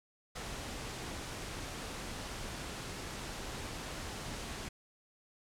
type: noise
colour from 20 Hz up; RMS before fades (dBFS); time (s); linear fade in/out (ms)
pink; -42; 0.35-4.69; 10
effects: low-pass 9000 Hz 12 dB/octave